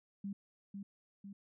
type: tone with echo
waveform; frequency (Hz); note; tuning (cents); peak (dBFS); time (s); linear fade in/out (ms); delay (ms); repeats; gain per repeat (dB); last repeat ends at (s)
sine; 198.8; G3; +25; -38; 0.24-0.33; 5; 500; 2; -4; 1.33
effects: none